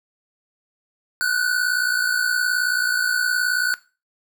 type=tone pair together; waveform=square; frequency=1462 / 1520.9 Hz; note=F#6 / F#6; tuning=-21 / +47 cents; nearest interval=minor second; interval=68 cents; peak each=-23 dBFS; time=1.21-3.74 s; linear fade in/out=0 ms; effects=noise-tail reverb RT60 0.3 s tail -17 dB re dry